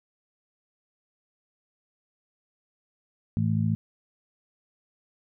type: harmonic tone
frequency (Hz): 54.4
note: A1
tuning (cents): -19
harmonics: 2 / 3 / 4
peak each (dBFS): -25 / -27 / -28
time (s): 3.37-3.75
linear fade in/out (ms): 0
effects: none